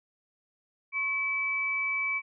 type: tone pair together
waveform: sine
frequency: 1087.4 / 2300 Hz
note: C#6 / D7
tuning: -34 / -37 cents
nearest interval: octave + minor second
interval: 1297 cents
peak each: -38 / -27 dBFS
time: 0.92-2.22 s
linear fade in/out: 50 ms
effects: none